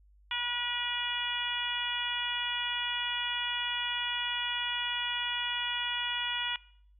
harmonic tone, 483.2 Hz, B4, 38 cents flat, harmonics 2 / 3 / 4 / 5 / 6 / 7, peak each -39 / -39 / -39 / -38 / -35 / -37 dBFS, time 0.31-6.56 s, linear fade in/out 2 ms, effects noise-tail reverb RT60 0.6 s tail -21 dB re dry + added 50 Hz sine -58 dBFS peak until 6.99 s

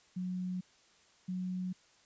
sine tone pair in turn, 182.6 / 183.37 Hz, F#3 / F#3, -23 / -15 cents, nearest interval unison, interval 8 cents, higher second, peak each -34 / -34 dBFS, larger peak neither, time 0.16-0.61 / 1.28-1.73 s, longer neither, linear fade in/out 10 ms, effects white hiss -65 dBFS RMS until 2.05 s + resampled to 16000 Hz

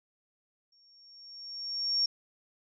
sine tone with exponential growth, 5520 Hz, F8, 21 cents flat, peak -23 dBFS, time 0.72-2.06 s, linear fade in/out 5 ms, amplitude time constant 290 ms, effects none

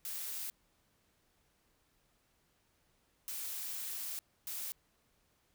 blue noise bursts at uneven times, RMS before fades -41 dBFS, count 3, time 0.05-0.5 / 3.28-4.19 / 4.47-4.72 s, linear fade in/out 0 ms, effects pink hiss -74 dBFS RMS until 5.54 s

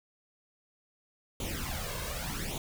pink noise with flanger, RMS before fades -36 dBFS, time 1.4-2.58 s, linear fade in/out 2 ms, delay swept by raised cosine 0.29 to 1.89 ms, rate 0.85 Hz, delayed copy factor +0.75, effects none

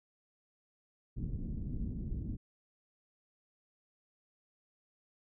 pink low-pass noise, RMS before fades -38 dBFS, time 1.16-2.37 s, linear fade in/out 20 ms, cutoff 260 Hz, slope 24 dB/octave, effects none

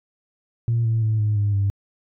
sine tone with pitch steps, 116.54 / 112.9 / 109.37 / 105.95 / 102.63 / 99.42 Hz, A#2 / A2 / A2 / G#2 / G#2 / G2, 0 / +45 / -10 / +35 / -20 / +25 cents, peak -16 dBFS, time 0.68-1.7 s, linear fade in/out 0 ms, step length 170 ms, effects tanh soft clip ceiling -14 dBFS

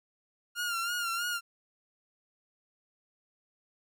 sawtooth tone with vibrato, 1400 Hz, F6, 4 cents sharp, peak -27 dBFS, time 0.55-1.41 s, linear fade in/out 50 ms, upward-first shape sine, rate 3.1 Hz, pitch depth 57 cents each way, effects none

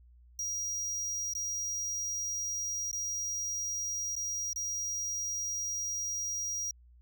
square tone with dropouts, 5730 Hz, F8, 44 cents sharp, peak -33 dBFS, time 0.39-6.71 s, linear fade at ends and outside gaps 2 ms, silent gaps 1.336-1.351 / 2.914-2.929 / 4.154-4.164 / 4.532-4.56 s, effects added 60 Hz sine -55 dBFS peak until 7.01 s

